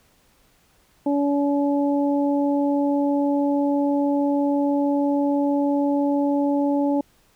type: harmonic tone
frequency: 284.6 Hz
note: C#4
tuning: 46 cents sharp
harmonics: 1 / 2 / 3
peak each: -19 / -25 / -29 dBFS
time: 1.06-7.01 s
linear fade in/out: 5 ms
effects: pink hiss -60 dBFS RMS until 7.35 s